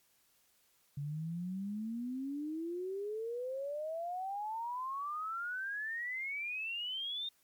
sine exponential sweep, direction up, 140 to 3681 Hz, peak -36 dBFS, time 0.97-7.29 s, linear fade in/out 5 ms, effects white hiss -71 dBFS RMS until 7.43 s + MP3 96 kbps

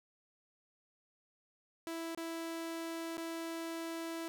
sawtooth tone with dropouts, 330 Hz, E4, 2 cents sharp, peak -35 dBFS, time 1.87-4.28 s, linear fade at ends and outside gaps 0 ms, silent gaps 2.148-2.175 / 3.171-3.179 s, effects none

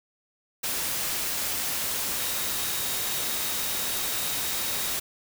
sine tone in noise, 3765 Hz, A#7, 16 cents sharp, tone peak -39 dBFS, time 2.18-4.94 s, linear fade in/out 10 ms, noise white, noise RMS -29 dBFS, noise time 0.63-5 s, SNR -13 dB, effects none

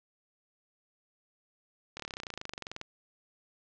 slowing click train, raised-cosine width 0.2 ms, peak -21 dBFS, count 24, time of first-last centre 1.97-2.814 s, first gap 26 ms, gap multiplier 1.03, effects low-pass 7000 Hz 12 dB/octave

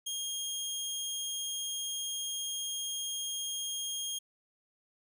20% pulse tone, 3243 Hz, G#7, 42 cents flat, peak -29 dBFS, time 0.06-4.19 s, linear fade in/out 10 ms, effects none

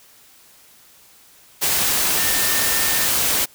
sine tone in noise, 1800 Hz, A6, 39 cents sharp, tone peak -28 dBFS, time 2.17-3.07 s, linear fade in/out 20 ms, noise white, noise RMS -19 dBFS, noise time 1.61-3.46 s, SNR -12 dB, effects white hiss -50 dBFS RMS until 3.54 s

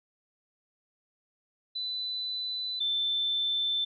sine tone pair in turn, 3997 / 3540 Hz, B7 / A7, +20 / +10 cents, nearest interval major second, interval 210 cents, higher first, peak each -31 / -26 dBFS, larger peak second, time 1.75-2.8 / 2.8-3.85 s, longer neither, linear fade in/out 10 ms, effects none

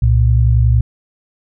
sine tone pair together, 65.2 / 116.17 Hz, C2 / A#2, -5 / -6 cents, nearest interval minor seventh, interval 999 cents, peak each -11 dBFS, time 0.02-0.81 s, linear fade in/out 5 ms, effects none

